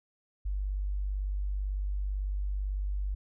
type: tone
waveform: sine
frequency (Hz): 49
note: G1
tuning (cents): 0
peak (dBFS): -29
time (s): 0.45-3.15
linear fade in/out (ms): 10
effects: none